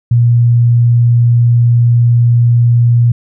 sine tone, 119.1 Hz, A#2, 38 cents sharp, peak -5 dBFS, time 0.11-3.12 s, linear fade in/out 5 ms, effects none

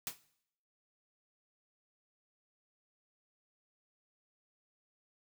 white noise with exponential decay, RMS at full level -34 dBFS, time 0.07-0.19 s, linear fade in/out 1 ms, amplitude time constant 24 ms, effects noise-tail reverb RT60 0.7 s tail -18 dB re dry

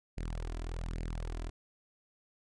sawtooth tone with flanger, 41.19 Hz, E1, 1 cent flat, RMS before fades -38 dBFS, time 0.17-1.5 s, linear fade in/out 10 ms, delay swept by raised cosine 0.42 to 3.02 ms, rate 1.2 Hz, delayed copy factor +0.7, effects resampled to 22050 Hz

